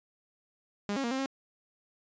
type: tone with pitch steps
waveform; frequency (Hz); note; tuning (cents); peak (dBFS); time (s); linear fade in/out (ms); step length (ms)
sawtooth; 203.7 / 272.9 / 235.4 / 264.6 / 270.2; G#3 / C#4 / A#3 / C4 / C#4; -33 / -27 / +17 / +20 / -44; -26; 0.89-1.26; 0; 74
effects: resampled to 16000 Hz